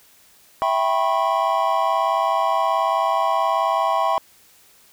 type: chord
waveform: triangle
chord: C# half-diminished seventh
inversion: first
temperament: equal with one note detuned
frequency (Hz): 659.3 / 784 / 987.8 / 1086.5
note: E5 / G5 / B5 / C#6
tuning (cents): 0 / 0 / 0 / -35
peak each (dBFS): -21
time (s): 0.62-4.18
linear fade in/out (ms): 0
effects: white hiss -53 dBFS RMS until 4.92 s